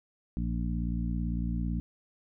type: harmonic tone with a mistuned harmonic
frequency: 57.9 Hz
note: A#1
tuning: 11 cents flat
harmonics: 1 / 2 / 3 / 4 / 5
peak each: -31 / -38 / -34 / -37 / -42 dBFS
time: 0.37-1.8 s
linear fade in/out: 0 ms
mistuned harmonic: 5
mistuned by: +23 cents
effects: none